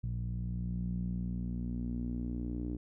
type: tone with low-pass filter sweep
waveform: sawtooth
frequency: 59.8 Hz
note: A#1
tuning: 45 cents sharp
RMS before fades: -36 dBFS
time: 0.03-2.77 s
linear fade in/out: 10 ms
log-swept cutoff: 140 to 300 Hz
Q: 4.7
effects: none